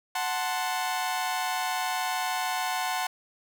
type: chord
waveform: sawtooth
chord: F# diminished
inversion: none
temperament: equal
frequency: 740 / 880 / 1046.5 Hz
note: F#5 / A5 / C6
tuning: 0 / 0 / 0 cents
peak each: -26 / -29 / -30 dBFS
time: 0.15-3.07 s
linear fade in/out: 5 ms
effects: none